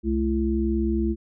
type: tone cluster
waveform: sine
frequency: 66.3 / 216.2 / 336.9 Hz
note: C2 / A3 / E4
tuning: +23 / -30 / +38 cents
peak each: -25 dBFS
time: 0.03-1.16 s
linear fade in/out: 50 ms
effects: none